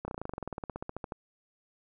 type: slowing click train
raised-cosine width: 1 ms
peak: -22 dBFS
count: 22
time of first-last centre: 0.05-1.122 s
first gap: 30 ms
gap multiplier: 1.05
effects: none